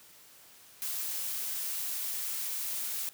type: noise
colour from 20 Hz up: blue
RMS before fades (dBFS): -35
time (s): 0.82-3.09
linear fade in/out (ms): 0
effects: white hiss -56 dBFS RMS until 3.13 s + high-pass 60 Hz 12 dB/octave